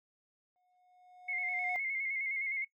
triangle tone with exponential growth, 726 Hz, F#5, 33 cents flat, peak -33 dBFS, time 0.56-1.76 s, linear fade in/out 0 ms, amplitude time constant 260 ms
sine tone with vibrato, 2147 Hz, C7, 44 cents sharp, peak -33 dBFS, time 1.28-2.65 s, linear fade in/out 10 ms, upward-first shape square, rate 9.7 Hz, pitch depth 40 cents each way
effects noise-tail reverb RT60 0.1 s tail -19 dB re dry

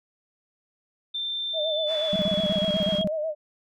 sine tone with pitch glide, 3571 to 3275 Hz, A7 to G#7, +25 to -25 cents, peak -27 dBFS, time 1.14-3.04 s, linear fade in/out 10 ms, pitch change -150 cents, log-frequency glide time 1.64-2.79 s
sine tone with vibrato, 623 Hz, D#5, 2 cents sharp, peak -25 dBFS, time 1.53-3.35 s, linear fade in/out 50 ms, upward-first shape sine, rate 8.2 Hz, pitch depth 71 cents each way
pink band-pass noise, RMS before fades -43 dBFS, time 1.86-3.02 s, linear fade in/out 50 ms, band 680 to 4100 Hz, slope 12 dB/octave
sine tone bursts, 193.3 Hz, G3, 24 cents flat, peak -23 dBFS, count 16, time 2.13-3.074 s, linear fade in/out 0 ms, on 29 ms, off 32 ms
effects none

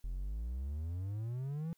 triangle exponential sweep, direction up, 41.2 to 170 Hz, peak -34 dBFS, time 0.04-1.73 s, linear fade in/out 0 ms, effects white hiss -75 dBFS RMS until 1.77 s

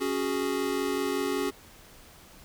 square chord, C# suspended fourth, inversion none, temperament equal, 277.2 / 370 / 415.3 Hz, C#4 / F#4 / G#4, 0 / 0 / 0 cents, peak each -32 dBFS, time 0-1.51 s, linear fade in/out 20 ms, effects pink hiss -52 dBFS RMS until 2.44 s

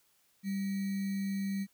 sine tone with sample-and-hold, 196 Hz, G3, in tune, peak -31 dBFS, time 0.43-1.67 s, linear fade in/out 50 ms, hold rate 2100 Hz, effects white hiss -70 dBFS RMS until 1.73 s

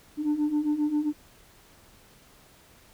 sine beating tone pair, 293.7 / 301.2 Hz, D4 / D4, 0 / +44 cents, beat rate 7.5 Hz, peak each -27 / -23 dBFS, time 0.17-1.13 s, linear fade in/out 50 ms, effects tanh soft clip ceiling -20 dBFS + pink hiss -56 dBFS RMS until 2.93 s

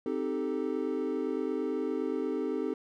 triangle chord, A half-diminished seventh, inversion first, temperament equal, 261.6 / 311.1 / 392 / 440 Hz, C4 / Eb4 / G4 / A4, 0 / 0 / 0 / 0 cents, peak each -33 dBFS, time 0.06-2.74 s, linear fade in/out 2 ms, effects none

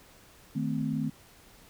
sine chord, A diminished, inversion second, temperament equal with one note detuned, 155.56 / 220 / 258.2 Hz, Eb3 / A3 / C4, 0 / 0 / -23 cents, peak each -32 dBFS, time 0.55-1.1 s, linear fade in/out 10 ms, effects pink hiss -56 dBFS RMS until 1.69 s

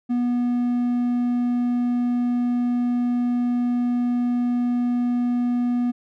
triangle tone, 243.4 Hz, B3, 25 cents flat, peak -17 dBFS, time 0.09-5.92 s, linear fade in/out 20 ms, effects none

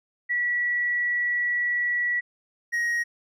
sine / triangle tone pair in turn, 1941 / 1885.7 Hz, B6 / A#6, -31 / +19 cents, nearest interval minor second, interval 50 cents, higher first, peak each -22 / -21 dBFS, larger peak second, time 0.29-2.21 / 2.72-3.04 s, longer first, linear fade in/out 20 ms, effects none

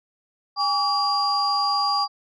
sine tone cluster, 815 / 1140 / 4788 Hz, G#5 / C#6 / D8, -33 / +48 / +33 cents, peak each -23 dBFS, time 0.56-2.08 s, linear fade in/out 50 ms, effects tanh soft clip ceiling -12 dBFS

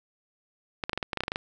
clicks, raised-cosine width 0.3 ms, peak -13 dBFS, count 12, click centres 0.838 / 0.895 / 0.932 / 0.976 / 1.028 / 1.132 / 1.173 / 1.206 / 1.236 / 1.281 / 1.319 / 1.359 s, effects none

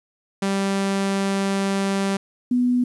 sawtooth / sine tone pair in turn, 196 / 246.9 Hz, G3 / B3, 0 / 0 cents, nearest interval major third, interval 400 cents, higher second, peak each -16 / -16 dBFS, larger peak neither, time 0.42-2.17 / 2.51-2.84 s, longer first, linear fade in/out 5 ms, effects resampled to 24000 Hz + 9-bit

